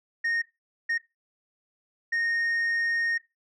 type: tone bursts at uneven times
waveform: sine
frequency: 1851 Hz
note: A#6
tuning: 13 cents flat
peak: -21 dBFS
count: 3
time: 0.24-0.42 / 0.89-0.98 / 2.12-3.18 s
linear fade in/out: 10 ms
effects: noise-tail reverb RT60 0.2 s tail -17 dB re dry + tanh soft clip ceiling -23 dBFS